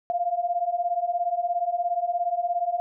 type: beating tone pair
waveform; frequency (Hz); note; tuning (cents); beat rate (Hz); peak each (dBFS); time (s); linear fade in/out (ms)
sine; 688 / 705; F5 / F5; -26 / +16; 17; -27 / -25; 0.1-2.8; 0
effects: none